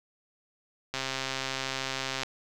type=click train; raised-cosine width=0.2 ms; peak=-14 dBFS; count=173; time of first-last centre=0.94-2.233 s; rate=133 Hz; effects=none